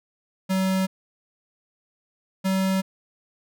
square tone pair in turn, 189.4 / 190.5 Hz, F#3 / G3, +41 / -49 cents, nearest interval unison, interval 10 cents, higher second, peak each -21 dBFS, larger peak neither, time 0.49-0.87 / 2.44-2.82 s, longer neither, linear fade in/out 20 ms, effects none

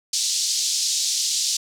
white band-pass noise, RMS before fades -23 dBFS, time 0.13-1.57 s, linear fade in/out 5 ms, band 4000 to 7000 Hz, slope 24 dB/octave, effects none

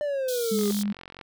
triangle exponential sweep, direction down, 599 to 400.5 Hz, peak -23 dBFS, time 0.01-0.71 s, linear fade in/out 0 ms
pink high-pass noise, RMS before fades -35 dBFS, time 0.28-0.83 s, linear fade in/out 5 ms, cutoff 3200 Hz, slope 96 dB/octave
sine tone, 205.1 Hz, G#3, 21 cents flat, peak -24 dBFS, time 0.51-0.93 s, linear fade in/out 10 ms
click train, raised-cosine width 0.3 ms, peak -25 dBFS, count 29, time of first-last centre 0.59-1.212 s, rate 45 Hz
effects none

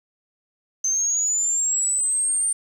sine linear sweep, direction up, 6200 to 8920 Hz, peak -19 dBFS, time 0.84-2.53 s, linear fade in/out 5 ms, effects 8-bit

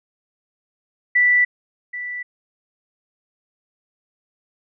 sine tone with echo, 1970 Hz, B6, 5 cents flat, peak -12 dBFS, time 1.15-1.45 s, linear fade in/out 10 ms, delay 780 ms, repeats 1, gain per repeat -14 dB, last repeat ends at 2.23 s, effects none

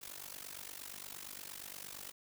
white noise with amplitude modulation, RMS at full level -44 dBFS, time 0.01-2.12 s, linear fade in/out 20 ms, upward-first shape sine, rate 48.6 Hz, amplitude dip 90%, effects none

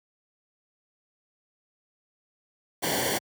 pink noise with comb filter, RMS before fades -27 dBFS, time 2.82-3.19 s, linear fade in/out 20 ms, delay 0.78 ms, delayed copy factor -0.85, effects high-pass 80 Hz 12 dB/octave

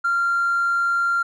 sine tone with hard clipping, 1385 Hz, F6, 15 cents flat, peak -18 dBFS, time 0.04-1.23 s, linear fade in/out 10 ms, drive 1 dB, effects none

